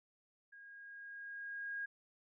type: tone with level ramp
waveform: sine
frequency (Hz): 1632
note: G#6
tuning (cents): -31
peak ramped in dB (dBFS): -54 to -38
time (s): 0.52-1.86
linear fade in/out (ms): 10
effects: none